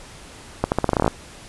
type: accelerating click train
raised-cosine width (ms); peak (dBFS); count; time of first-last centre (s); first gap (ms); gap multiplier
1; -3; 12; 0.64-1.079; 79; 0.85
effects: pink hiss -42 dBFS RMS until 1.48 s + resampled to 24000 Hz